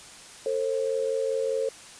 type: tone pair together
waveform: sine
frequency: 449 / 534 Hz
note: A4 / C5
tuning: +35 / +35 cents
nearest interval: minor third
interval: 300 cents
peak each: -27 dBFS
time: 0.46-1.69 s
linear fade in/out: 2 ms
effects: white hiss -46 dBFS RMS until 1.99 s + resampled to 22050 Hz